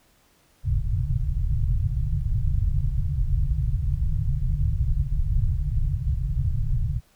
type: low-pass noise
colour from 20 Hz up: pink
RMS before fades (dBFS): -23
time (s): 0.63-7.01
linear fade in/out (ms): 50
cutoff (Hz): 150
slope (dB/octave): 96
effects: pink hiss -61 dBFS RMS until 7.15 s